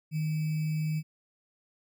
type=tone with sample-and-hold; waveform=sine; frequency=155.56 Hz; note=D#3; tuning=in tune; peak=-27 dBFS; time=0.11-1.03 s; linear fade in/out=50 ms; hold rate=2450 Hz; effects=none